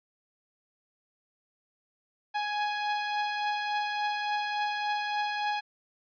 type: beating tone pair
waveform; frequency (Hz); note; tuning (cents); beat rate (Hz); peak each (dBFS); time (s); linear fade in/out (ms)
sawtooth; 833 / 836.5; G#5 / G#5; +5 / +12; 3.5; -25 / -34; 2.34-5.61; 20
effects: resampled to 11025 Hz